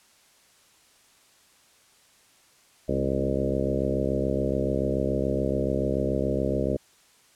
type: harmonic tone with a mistuned harmonic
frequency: 67 Hz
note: C2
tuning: 42 cents sharp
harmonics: 1 / 2 / 3 / 4 / 5 / 6 / 7 / 8 / 9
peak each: -32 / -32 / -32 / -32 / -32 / -32 / -32 / -32 / -32 dBFS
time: 2.88-6.77 s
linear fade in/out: 10 ms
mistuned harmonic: 3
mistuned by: +36 cents
effects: white hiss -59 dBFS RMS until 7.35 s + low-pass 10000 Hz 12 dB/octave